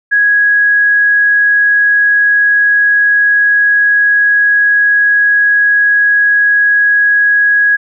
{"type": "tone", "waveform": "sine", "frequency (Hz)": 1661.2, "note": "G#6", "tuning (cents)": 0, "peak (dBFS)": -6, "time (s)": [0.11, 7.77], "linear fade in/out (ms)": 20, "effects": []}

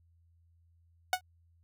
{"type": "tone with exponential decay", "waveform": "sawtooth", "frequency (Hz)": 737, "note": "F#5", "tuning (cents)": -7, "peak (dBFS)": -18, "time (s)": [1.13, 1.21], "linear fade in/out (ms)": 2, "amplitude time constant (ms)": 16, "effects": ["added 84 Hz sine -63 dBFS peak until 1.63 s"]}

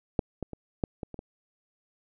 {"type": "clicks", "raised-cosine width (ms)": 2, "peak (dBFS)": [-10, -19, -25, -13, -21, -26, -25], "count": 7, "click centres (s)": [0.192, 0.427, 0.533, 0.838, 1.032, 1.143, 1.191], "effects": []}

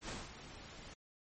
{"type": "noise with ADSR envelope", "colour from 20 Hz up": "pink", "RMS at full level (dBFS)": -42, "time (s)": [0.01, 0.94], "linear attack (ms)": 73, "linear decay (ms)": 200, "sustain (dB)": -10, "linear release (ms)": 7, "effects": ["low-pass 10000 Hz 12 dB/octave", "MP3 32 kbps"]}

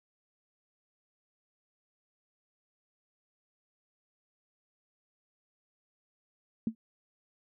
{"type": "tone with exponential decay", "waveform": "sine", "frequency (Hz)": 224, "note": "A3", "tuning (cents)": 31, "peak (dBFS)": -23, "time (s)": [6.67, 6.75], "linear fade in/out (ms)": 2, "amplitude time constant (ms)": 16, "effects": []}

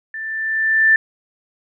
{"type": "tone with level ramp", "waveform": "sine", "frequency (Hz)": 1772, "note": "A6", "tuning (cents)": 12, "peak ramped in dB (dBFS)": [-26, -8], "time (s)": [0.14, 0.96], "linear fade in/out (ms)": 2, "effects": []}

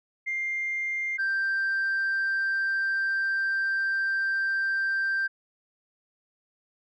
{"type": "tone pair in turn", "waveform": "sine", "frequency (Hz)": [2100, 1573.2], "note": ["C7", "G6"], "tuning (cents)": [6, 6], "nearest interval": "perfect fourth", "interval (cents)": 500, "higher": "first", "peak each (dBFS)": [-26, -22], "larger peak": "second", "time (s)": [[0.26, 1.18], [1.18, 5.28]], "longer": "second", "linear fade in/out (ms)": 20, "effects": ["tanh soft clip ceiling -22 dBFS"]}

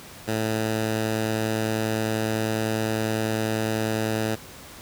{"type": "tone", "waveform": "10% pulse", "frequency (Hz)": 110, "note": "A2", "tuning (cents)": 0, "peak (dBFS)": -15, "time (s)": [0.27, 4.36], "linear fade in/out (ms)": 20, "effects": ["pink hiss -43 dBFS RMS until 4.81 s", "high-pass 60 Hz 12 dB/octave"]}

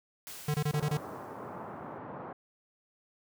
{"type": "noise with exponential decay", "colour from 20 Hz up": "white", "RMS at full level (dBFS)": -43, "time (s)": [0.27, 1.98], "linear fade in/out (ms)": 0, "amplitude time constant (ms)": 370}
{"type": "tone bursts", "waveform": "square", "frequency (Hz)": 149.2, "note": "D3", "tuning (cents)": 28, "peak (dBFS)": -28, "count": 6, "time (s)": [0.48, 0.972], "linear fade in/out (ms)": 5, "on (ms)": 62, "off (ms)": 24}
{"type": "band-pass noise", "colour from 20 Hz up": "white", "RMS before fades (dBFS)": -43, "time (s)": [0.73, 2.33], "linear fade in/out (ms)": 5, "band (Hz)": [100, 1100], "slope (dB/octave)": 24}
{"effects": []}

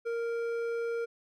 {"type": "tone with hard clipping", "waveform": "sine", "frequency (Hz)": 465.3, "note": "A#4", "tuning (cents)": -3, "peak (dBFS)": -32, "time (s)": [0.05, 1.06], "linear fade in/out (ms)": 20, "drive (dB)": 8, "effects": []}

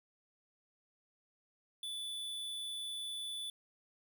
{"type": "tone", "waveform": "square", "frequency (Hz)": 3475, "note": "A7", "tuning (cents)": -22, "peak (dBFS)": -40, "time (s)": [1.83, 3.5], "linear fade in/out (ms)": 2, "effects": []}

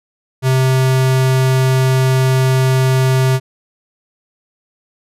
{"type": "tone", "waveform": "square", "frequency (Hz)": 130.81, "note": "C3", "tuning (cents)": 0, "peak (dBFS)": -11, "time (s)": [0.42, 3.4], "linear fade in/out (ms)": 50, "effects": ["resampled to 32000 Hz"]}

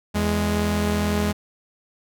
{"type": "tone pair together", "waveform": "sawtooth", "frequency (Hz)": [82.41, 207.7], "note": ["E2", "G#3"], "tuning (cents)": [0, 0], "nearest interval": "octave + major third", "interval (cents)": 1600, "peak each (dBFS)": [-20, -18], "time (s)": [0.14, 1.33], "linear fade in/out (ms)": 20, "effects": []}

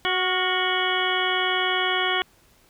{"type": "harmonic tone with a mistuned harmonic", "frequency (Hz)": 370, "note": "F#4", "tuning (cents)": 0, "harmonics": [1, 2, 3, 4, 5, 6, 8, 9], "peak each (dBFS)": [-29, -29, -29, -29, -29, -29, -29, -29], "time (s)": [0.05, 2.22], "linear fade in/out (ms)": 0, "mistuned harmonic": 4, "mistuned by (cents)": -48, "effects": ["pink hiss -58 dBFS RMS until 2.69 s"]}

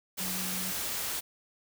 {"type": "tone in noise", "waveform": "sine", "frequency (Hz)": 185, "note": "F#3", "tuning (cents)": 0, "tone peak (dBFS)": -39, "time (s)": [0.19, 0.72], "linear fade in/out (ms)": 20, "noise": "white", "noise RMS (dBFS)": -34, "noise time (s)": [0.17, 1.21], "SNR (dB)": -8, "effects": []}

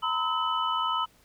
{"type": "tone cluster", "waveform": "sine", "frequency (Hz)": [931, 1012, 1291, 2996], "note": ["A#5", "B5", "E6", "F#7"], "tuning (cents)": [-2, 42, -37, 21], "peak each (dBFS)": [-32, -31, -28, -33], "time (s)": [0.02, 1.06], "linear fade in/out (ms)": 20, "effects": ["pink hiss -61 dBFS RMS until 1.24 s"]}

